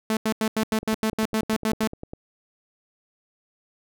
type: tone bursts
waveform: sawtooth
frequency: 219 Hz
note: A3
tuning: 8 cents flat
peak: -17 dBFS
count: 12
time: 0.1-1.875 s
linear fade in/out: 2 ms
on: 70 ms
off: 85 ms
type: click train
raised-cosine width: 2 ms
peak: -22 dBFS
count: 16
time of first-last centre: 0.63-2.135 s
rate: 9.97 Hz
effects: none